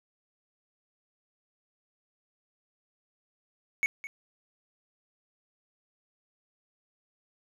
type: tone with echo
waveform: triangle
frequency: 2217 Hz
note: C#7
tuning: in tune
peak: -21 dBFS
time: 3.83-3.86 s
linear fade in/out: 0 ms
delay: 210 ms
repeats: 1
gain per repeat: -14 dB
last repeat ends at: 4.07 s
effects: none